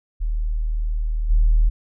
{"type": "tone with level steps", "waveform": "sine", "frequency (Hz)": 38.89, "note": "D#1", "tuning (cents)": 0, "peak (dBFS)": [-19, -11], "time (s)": [0.2, 1.7], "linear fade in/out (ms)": 20, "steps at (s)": 1.29, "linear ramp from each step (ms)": 20, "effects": ["tanh soft clip ceiling -8 dBFS"]}